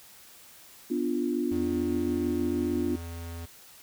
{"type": "chord", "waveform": "sine", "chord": "B diminished", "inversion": "none", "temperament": "equal", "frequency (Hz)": [246.9, 293.7, 349.2], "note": ["B3", "D4", "F4"], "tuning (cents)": [0, 0, 0], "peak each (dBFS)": -30, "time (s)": [0.9, 2.96], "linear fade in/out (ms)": 10}
{"type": "tone", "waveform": "square", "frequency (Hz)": 84.3, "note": "E2", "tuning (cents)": 39, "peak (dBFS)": -37, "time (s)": [1.51, 3.46], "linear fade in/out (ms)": 10}
{"effects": ["white hiss -52 dBFS RMS until 3.82 s"]}